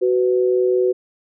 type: tone pair together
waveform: sine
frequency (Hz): 372.9 / 497.8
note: F#4 / B4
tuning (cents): +14 / +14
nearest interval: perfect fourth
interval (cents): 500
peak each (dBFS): -15 / -20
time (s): 0.01-0.93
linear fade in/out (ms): 20
effects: none